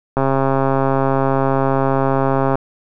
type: click train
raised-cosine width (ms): 1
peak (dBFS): -3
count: 323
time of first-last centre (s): 0.17-2.555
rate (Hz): 135
effects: none